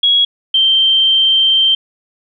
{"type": "tone pair in turn", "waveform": "sine", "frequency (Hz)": [3322, 3136], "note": ["G#7", "G7"], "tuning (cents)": [0, 0], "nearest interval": "minor second", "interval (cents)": 100, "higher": "first", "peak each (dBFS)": -8, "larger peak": "neither", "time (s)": [[0.03, 0.25], [0.54, 1.75]], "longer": "second", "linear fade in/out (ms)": 5, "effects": []}